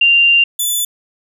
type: tone pair in turn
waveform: sine / 5% pulse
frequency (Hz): 2782 / 3486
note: F7 / A7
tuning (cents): -7 / -17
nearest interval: major third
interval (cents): 390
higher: second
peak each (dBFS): -7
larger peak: neither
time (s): 0.01-0.44 / 0.59-0.85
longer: first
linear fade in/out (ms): 5
effects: none